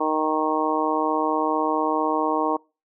harmonic tone, 155.56 Hz, D#3, in tune, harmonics 2 / 3 / 4 / 5 / 6 / 7, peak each -26 / -27 / -29 / -28 / -26 / -27 dBFS, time 0-2.57 s, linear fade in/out 10 ms, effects noise-tail reverb RT60 0.3 s tail -25 dB re dry

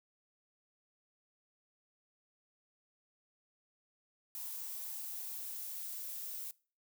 violet noise with high-pass filter sweep, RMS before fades -43 dBFS, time 4.35-6.51 s, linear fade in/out 0 ms, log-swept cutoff 930 to 550 Hz, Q 7.2, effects noise-tail reverb RT60 0.4 s tail -23 dB re dry

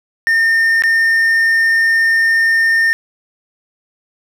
triangle tone with dropouts, 1817 Hz, A#6, 45 cents flat, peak -8 dBFS, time 0.27-2.93 s, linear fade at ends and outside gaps 0 ms, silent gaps 0.822-0.837 s, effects none

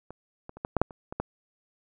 clicks, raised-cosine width 1 ms, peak -27 / -26 / -30 / -16 / -10 / -6 / -29 / -22 / -14 dBFS, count 9, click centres 0.106 / 0.494 / 0.57 / 0.649 / 0.767 / 0.816 / 0.908 / 1.125 / 1.2 s, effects none

